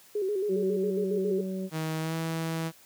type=tone with vibrato; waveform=sine; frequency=397.8 Hz; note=G4; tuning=25 cents sharp; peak=-26 dBFS; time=0.15-1.41 s; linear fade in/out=5 ms; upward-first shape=square; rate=7.3 Hz; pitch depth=81 cents each way
type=harmonic tone; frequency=188.7 Hz; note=F#3; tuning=34 cents sharp; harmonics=1 / 2 / 3; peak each=-31 / -37 / -41 dBFS; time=0.48-1.7 s; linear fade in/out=50 ms
type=tone with pitch glide; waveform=sawtooth; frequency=158.7 to 162.97 Hz; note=D#3 to E3; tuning=+35 to -19 cents; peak=-25 dBFS; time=1.71-2.72 s; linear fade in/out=50 ms; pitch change=+46 cents; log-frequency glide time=2-2.15 s
effects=white hiss -56 dBFS RMS until 2.85 s + high-pass 100 Hz 12 dB/octave